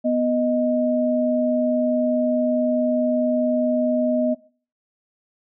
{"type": "tone pair together", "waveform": "sine", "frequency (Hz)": [247, 622.3], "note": ["B3", "D#5"], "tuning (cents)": [0, 0], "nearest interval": "octave + major third", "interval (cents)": 1600, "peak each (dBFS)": -20, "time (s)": [0.04, 4.35], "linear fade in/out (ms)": 20, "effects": ["noise-tail reverb RT60 0.4 s tail -19 dB re dry"]}